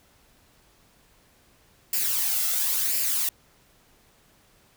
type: noise with flanger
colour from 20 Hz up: blue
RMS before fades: -25 dBFS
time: 1.93-3.29 s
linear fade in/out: 2 ms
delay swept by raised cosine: 0.4 to 1.5 ms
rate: 0.96 Hz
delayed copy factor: +0.55
effects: pink hiss -60 dBFS RMS until 4.76 s